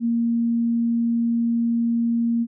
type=tone; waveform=sine; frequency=233.1 Hz; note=A#3; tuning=in tune; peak=-18 dBFS; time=0-2.47 s; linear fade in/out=50 ms; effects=none